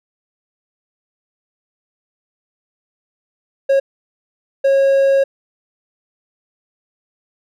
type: tone bursts at uneven times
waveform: triangle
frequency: 546 Hz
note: C#5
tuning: 26 cents flat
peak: -8 dBFS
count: 2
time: 3.69-3.8 / 4.64-5.24 s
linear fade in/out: 10 ms
effects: none